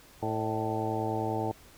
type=harmonic tone with a mistuned harmonic; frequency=110 Hz; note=A2; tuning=in tune; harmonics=1 / 2 / 3 / 4 / 5 / 6 / 7 / 8; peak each=-35 / -39 / -35 / -36 / -40 / -39 / -35 / -37 dBFS; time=0.22-1.52 s; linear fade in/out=10 ms; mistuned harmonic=6; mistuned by=-62 cents; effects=pink hiss -55 dBFS RMS until 1.77 s